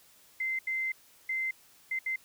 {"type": "tone bursts at uneven times", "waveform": "sine", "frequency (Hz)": 2075, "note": "C7", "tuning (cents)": -15, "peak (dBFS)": -29, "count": 5, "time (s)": [[0.4, 0.59], [0.67, 0.92], [1.29, 1.51], [1.91, 1.99], [2.06, 2.16]], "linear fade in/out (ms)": 5, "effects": ["white hiss -60 dBFS RMS until 2.24 s"]}